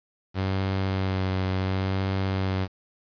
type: tone with vibrato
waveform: sawtooth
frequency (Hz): 95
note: F#2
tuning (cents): +46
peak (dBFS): -20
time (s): 0.34-2.68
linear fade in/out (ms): 50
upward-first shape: sine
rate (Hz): 0.7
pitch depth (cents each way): 20
effects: resampled to 11025 Hz + 8-bit